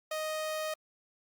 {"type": "tone", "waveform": "sawtooth", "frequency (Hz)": 623, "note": "D#5", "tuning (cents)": 2, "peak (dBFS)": -29, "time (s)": [0.11, 0.74], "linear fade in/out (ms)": 5, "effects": ["Opus 48 kbps"]}